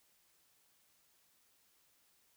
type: silence
effects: white hiss -72 dBFS RMS until 2.36 s